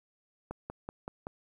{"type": "click train", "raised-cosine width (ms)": 1, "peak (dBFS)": -24, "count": 5, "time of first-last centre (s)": [0.51, 1.269], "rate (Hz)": 5.27, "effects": ["10-bit"]}